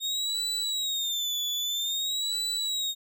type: tone with vibrato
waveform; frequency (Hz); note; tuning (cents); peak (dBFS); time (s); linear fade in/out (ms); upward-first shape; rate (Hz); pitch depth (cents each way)
35% pulse; 3699; A#7; -14; -26; 0-2.95; 50; sine; 0.51; 120
effects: none